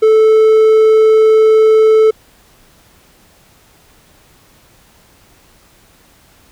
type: tone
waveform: triangle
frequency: 437.7 Hz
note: A4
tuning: 9 cents flat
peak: -3 dBFS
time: 0.02-2.11 s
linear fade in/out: 10 ms
effects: pink hiss -48 dBFS RMS until 6.51 s